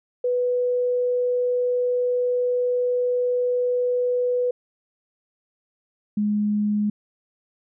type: tone pair in turn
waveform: sine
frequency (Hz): 493.9 / 208.7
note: B4 / G#3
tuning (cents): 0 / +9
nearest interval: octave + minor third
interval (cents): 1491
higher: first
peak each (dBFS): -19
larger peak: neither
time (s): 0.24-4.51 / 6.17-6.9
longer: first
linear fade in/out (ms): 5
effects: none